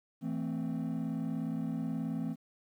triangle chord, A minor, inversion second, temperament equal with one note detuned, 164.81 / 222.8 / 261.6 Hz, E3 / A3 / C4, 0 / +22 / 0 cents, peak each -34 dBFS, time 0.21-2.36 s, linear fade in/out 50 ms, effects tanh soft clip ceiling -26 dBFS + 11-bit

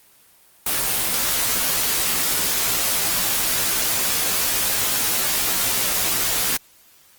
white noise with comb filter, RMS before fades -21 dBFS, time 0.66-6.57 s, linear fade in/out 5 ms, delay 14 ms, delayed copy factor -0.95, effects white hiss -53 dBFS RMS until 7.18 s + Opus 24 kbps

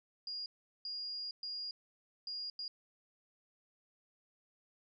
sine tone bursts at uneven times, 4845 Hz, D#8, 47 cents flat, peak -39 dBFS, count 5, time 0.27-0.46 / 0.85-1.31 / 1.43-1.71 / 2.27-2.5 / 2.59-2.68 s, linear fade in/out 2 ms, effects none

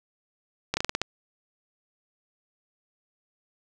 slowing click train, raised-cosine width 0.2 ms, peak -8 dBFS, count 7, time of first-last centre 0.74-1.016 s, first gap 30 ms, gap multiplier 1.17, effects none

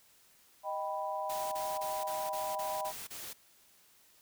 sine chord, Eb augmented, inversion none, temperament equal, 622.3 / 784 / 987.8 Hz, Eb5 / G5 / B5, 0 / 0 / 0 cents, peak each -38 dBFS, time 0.63-2.93 s, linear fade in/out 50 ms
white noise bursts, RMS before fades -44 dBFS, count 8, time 1.29-3.333 s, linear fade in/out 10 ms, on 230 ms, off 29 ms
effects white hiss -64 dBFS RMS until 4.21 s

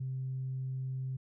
sine tone, 130.9 Hz, C3, 1 cent sharp, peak -33 dBFS, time 0-1.17 s, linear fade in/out 10 ms, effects tanh soft clip ceiling -29 dBFS

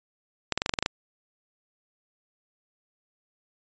clicks, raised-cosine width 0.2 ms, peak -7 dBFS, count 9, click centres 0.523 / 0.576 / 0.619 / 0.661 / 0.694 / 0.738 / 0.788 / 0.826 / 0.861 s, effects resampled to 16000 Hz

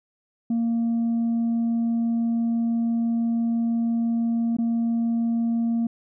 sine tone with dropouts, 231.5 Hz, A#3, 12 cents flat, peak -18 dBFS, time 0.5-5.87 s, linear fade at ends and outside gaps 5 ms, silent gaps 4.568-4.585 s, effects tanh soft clip ceiling -19 dBFS

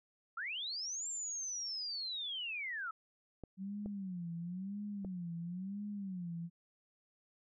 sine linear two-way sweep, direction up then down, 1268 to 7459 to 1268 Hz, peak -38 dBFS, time 0.37-2.91 s, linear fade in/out 5 ms, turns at 1.08 s
clicks, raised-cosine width 2 ms, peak -32 dBFS, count 3, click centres 3.437 / 3.86 / 5.048 s
sine tone with vibrato, 186.6 Hz, F#3, 15 cents sharp, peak -39 dBFS, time 3.57-6.5 s, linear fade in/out 50 ms, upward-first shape sine, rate 0.98 Hz, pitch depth 180 cents each way
effects none

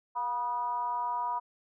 sine tone with frequency modulation, 971 Hz, B5, 30 cents flat, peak -29 dBFS, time 0.15-1.4 s, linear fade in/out 20 ms, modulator 260 Hz, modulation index 0.57, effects none

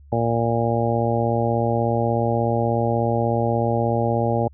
harmonic tone, 116.54 Hz, A#2, in tune, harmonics 1 / 2 / 3 / 4 / 5 / 6 / 7, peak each -23 / -26 / -28 / -26 / -25 / -29 / -26 dBFS, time 0.12-4.48 s, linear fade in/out 5 ms, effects added 71 Hz sine -44 dBFS peak until 4.53 s

